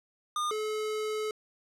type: tone pair in turn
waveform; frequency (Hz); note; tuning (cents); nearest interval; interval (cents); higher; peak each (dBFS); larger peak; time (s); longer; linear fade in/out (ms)
square; 1216 / 429.9; D#6 / A4; -40 / -40; octave + tritone; 1800; first; -29 / -31; first; 0.36-0.51 / 0.51-1.31; second; 2
effects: low-pass 10000 Hz 12 dB/octave